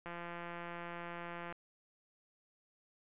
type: click train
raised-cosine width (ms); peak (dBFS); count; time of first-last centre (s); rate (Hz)
0.5; -30; 253; 0.06-1.525; 172
effects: resampled to 8000 Hz

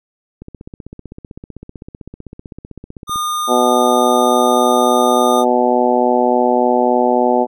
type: click train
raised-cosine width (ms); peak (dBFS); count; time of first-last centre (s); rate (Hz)
3; -19; 44; 0.42-3.159; 15.7
type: tone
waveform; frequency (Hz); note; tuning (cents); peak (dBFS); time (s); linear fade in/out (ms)
square; 1217; D#6; -39; -18; 3.07-5.45; 50
type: harmonic tone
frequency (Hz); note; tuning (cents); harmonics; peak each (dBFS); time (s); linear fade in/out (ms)
123.47; B2; 0; 2 / 3 / 4 / 5 / 6 / 7; -18 / -18 / -18 / -18 / -18 / -18; 3.47-7.47; 50
effects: none

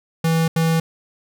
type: tone bursts at uneven times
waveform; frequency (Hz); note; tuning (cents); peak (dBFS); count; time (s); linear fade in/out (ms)
square; 163.3; E3; -16; -16; 2; 0.24-0.48 / 0.56-0.8; 5
effects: none

